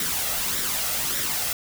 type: noise with flanger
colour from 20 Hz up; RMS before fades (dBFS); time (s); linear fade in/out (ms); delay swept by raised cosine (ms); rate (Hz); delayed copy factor
white; -26; 0-1.53; 2; 0.54 to 1.54; 1.7; +0.5
effects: none